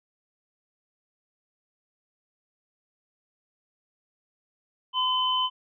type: tone pair together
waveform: sine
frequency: 1018 / 3045 Hz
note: C6 / F#7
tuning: -48 / +49 cents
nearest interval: octave + perfect fifth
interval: 1897 cents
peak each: -25 dBFS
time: 4.93-5.5 s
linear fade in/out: 50 ms
effects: none